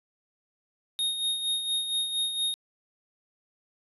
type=tone with tremolo; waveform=square; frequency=3717 Hz; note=A#7; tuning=6 cents flat; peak=-25 dBFS; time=0.99-2.54 s; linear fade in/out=0 ms; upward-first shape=sine; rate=4.3 Hz; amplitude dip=55%; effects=resampled to 32000 Hz